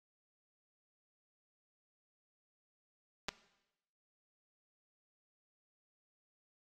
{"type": "clicks", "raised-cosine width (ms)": 0.2, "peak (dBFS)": -19, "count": 2, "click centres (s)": [3.285, 3.29], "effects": ["noise-tail reverb RT60 0.9 s tail -17 dB re dry", "AAC 48 kbps"]}